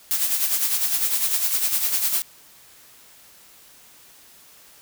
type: noise with tremolo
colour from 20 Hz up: blue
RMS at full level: -20 dBFS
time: 0.11-2.22 s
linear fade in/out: 0 ms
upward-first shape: sine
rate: 9.9 Hz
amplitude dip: 55%
effects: white hiss -50 dBFS RMS until 4.81 s